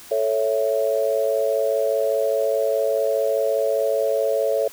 sine chord, A major, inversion none, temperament equal, 440 / 554.4 / 659.3 Hz, A4 / C#5 / E5, 0 / 0 / 0 cents, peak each -23 / -21 / -24 dBFS, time 0.11-4.68 s, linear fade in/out 5 ms, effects white hiss -43 dBFS RMS until 4.72 s

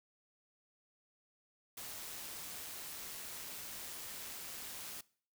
white noise with amplitude modulation, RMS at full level -45 dBFS, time 1.77-5.01 s, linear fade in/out 5 ms, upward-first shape sine, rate 159 Hz, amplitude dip 30%, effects noise-tail reverb RT60 0.5 s tail -22 dB re dry

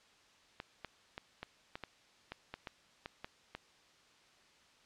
clicks, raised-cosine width 0.3 ms, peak -26 dBFS, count 12, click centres 0.601 / 0.847 / 1.179 / 1.43 / 1.755 / 1.837 / 2.32 / 2.54 / 2.672 / 3.059 / 3.245 / 3.55 s, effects white hiss -65 dBFS RMS until 4.85 s + low-pass 5000 Hz 12 dB/octave

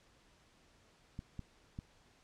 clicks, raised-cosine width 5 ms, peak -30 dBFS, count 3, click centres 1.191 / 1.393 / 1.789 s, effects pink hiss -67 dBFS RMS until 2.23 s + low-pass 7000 Hz 12 dB/octave

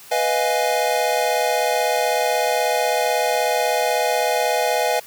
square chord, F half-diminished seventh, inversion second, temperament equal, 493.9 / 622.3 / 698.5 / 830.6 Hz, Cb5 / Eb5 / F5 / Ab5, 0 / 0 / 0 / 0 cents, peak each -24 dBFS, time 0.11-5 s, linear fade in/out 10 ms, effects white hiss -43 dBFS RMS until 5.06 s + high-pass 80 Hz 12 dB/octave

